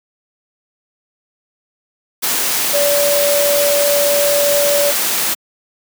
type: tone in noise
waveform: sine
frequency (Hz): 576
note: D5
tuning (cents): -34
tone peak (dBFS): -13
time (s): 2.73-4.92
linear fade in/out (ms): 20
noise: white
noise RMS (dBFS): -17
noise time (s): 2.22-5.35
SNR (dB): +1
effects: high-pass 200 Hz 12 dB/octave